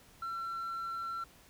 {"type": "tone", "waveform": "sine", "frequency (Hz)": 1353, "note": "E6", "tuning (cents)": 45, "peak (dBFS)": -33, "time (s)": [0.22, 1.24], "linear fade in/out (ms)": 5, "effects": ["tanh soft clip ceiling -35 dBFS", "pink hiss -60 dBFS RMS until 1.49 s"]}